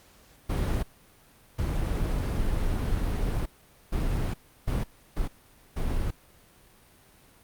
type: noise bursts at uneven times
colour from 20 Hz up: brown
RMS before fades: -27 dBFS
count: 6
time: 0.49-0.83 / 1.58-3.46 / 3.92-4.34 / 4.67-4.84 / 5.16-5.28 / 5.76-6.11 s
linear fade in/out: 10 ms
effects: pink hiss -57 dBFS RMS until 7.43 s + Opus 48 kbps